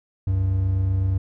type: tone pair together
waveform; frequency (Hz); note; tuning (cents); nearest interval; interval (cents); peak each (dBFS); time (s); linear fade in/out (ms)
triangle; 67.6 / 95.6; C#2 / G2; -43 / -43; tritone; 600; -26 / -17; 0.27-1.18; 5
effects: none